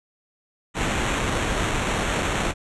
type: noise with sample-and-hold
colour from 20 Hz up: pink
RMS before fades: -24 dBFS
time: 0.74-2.54 s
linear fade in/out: 50 ms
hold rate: 4900 Hz
effects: resampled to 24000 Hz